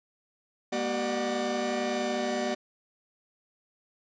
45% pulse tone cluster, 208.1 / 239.1 / 382.9 / 598 / 739 Hz, G#3 / A#3 / G4 / D5 / F#5, +4 / +44 / -41 / +31 / -2 cents, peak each -40 / -33 / -34 / -32 / -36 dBFS, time 0.72-2.55 s, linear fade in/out 10 ms, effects resampled to 16000 Hz

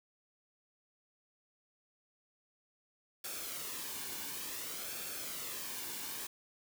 white noise with flanger, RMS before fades -42 dBFS, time 3.24-6.27 s, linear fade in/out 5 ms, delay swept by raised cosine 1 to 1.57 ms, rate 0.56 Hz, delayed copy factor -0.5, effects none

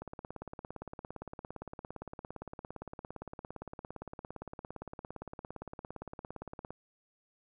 click train, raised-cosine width 1 ms, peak -28 dBFS, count 118, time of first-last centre 0.02-6.706 s, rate 17.5 Hz, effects none

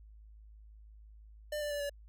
square tone with pitch steps, 598 / 589.4 / 581 / 572.6 Hz, D5 / D5 / D5 / D5, +31 / +6 / -19 / -44 cents, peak -35 dBFS, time 1.52-1.896 s, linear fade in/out 5 ms, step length 94 ms, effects added 53 Hz sine -52 dBFS peak until 2.08 s

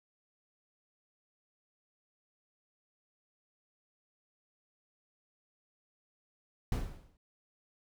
brown noise with exponential decay, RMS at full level -29 dBFS, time 6.72-7.17 s, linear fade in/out 2 ms, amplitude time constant 96 ms, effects none

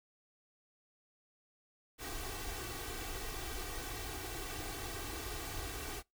pink noise with comb filter, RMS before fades -42 dBFS, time 1.98-6.03 s, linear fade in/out 50 ms, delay 2.6 ms, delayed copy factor +0.8, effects noise-tail reverb RT60 0.2 s tail -25 dB re dry

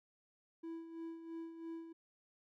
triangle tone with tremolo, 329.6 Hz, E4, in tune, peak -40 dBFS, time 0.63-1.93 s, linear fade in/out 10 ms, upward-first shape sine, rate 3 Hz, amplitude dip 60%, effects none

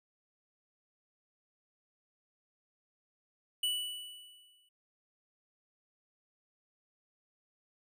square tone with exponential decay, 2960 Hz, F#7, in tune, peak -29 dBFS, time 3.63-4.69 s, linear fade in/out 5 ms, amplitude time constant 230 ms, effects none

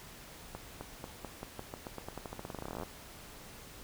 accelerating click train, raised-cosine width 1 ms, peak -26 dBFS, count 30, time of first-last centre 0.55-2.833 s, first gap 260 ms, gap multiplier 0.89, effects pink hiss -51 dBFS RMS until 3.83 s

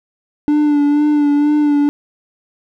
triangle tone with vibrato, 293.7 Hz, D4, in tune, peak -8 dBFS, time 0.48-1.89 s, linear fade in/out 0 ms, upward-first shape sine, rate 2.1 Hz, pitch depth 31 cents each way, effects none

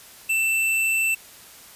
square tone, 2667 Hz, E7, 20 cents sharp, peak -20 dBFS, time 0.29-1.15 s, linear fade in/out 10 ms, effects white hiss -46 dBFS RMS until 1.75 s + resampled to 32000 Hz

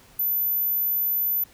sine tone, 13980 Hz, A9, 12 cents flat, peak -21 dBFS, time 0.19-1.44 s, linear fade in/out 5 ms, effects pink hiss -53 dBFS RMS until 1.53 s

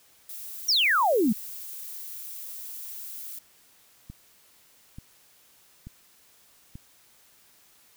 violet noise, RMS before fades -39 dBFS, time 0.29-3.39 s, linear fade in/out 5 ms
sine exponential sweep, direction down, 5990 to 194.2 Hz, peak -19 dBFS, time 0.68-1.33 s, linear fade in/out 10 ms
click train, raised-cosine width 5 ms, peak -28 dBFS, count 4, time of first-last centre 4.1-6.755 s, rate 1.13 Hz
effects white hiss -59 dBFS RMS until 7.96 s

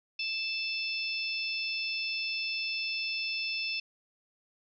harmonic tone with a mistuned harmonic, 880 Hz, A5, in tune, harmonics 3 / 4 / 5 / 6, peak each -33 / -41 / -44 / -36 dBFS, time 0.19-3.8 s, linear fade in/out 5 ms, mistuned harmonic 5, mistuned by -30 cents, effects none

